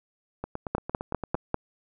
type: two click trains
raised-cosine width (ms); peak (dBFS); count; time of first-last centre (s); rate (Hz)
1; -10 / -18; 5 / 9; 0.75-1.544 / 0.44-1.351; 5.04 / 8.78
effects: none